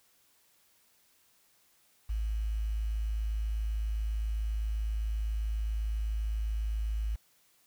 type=tone with quantisation; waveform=sine; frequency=53.8 Hz; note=A1; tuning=38 cents flat; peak=-29 dBFS; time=2.09-7.16 s; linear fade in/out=10 ms; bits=9; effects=white hiss -67 dBFS RMS until 7.66 s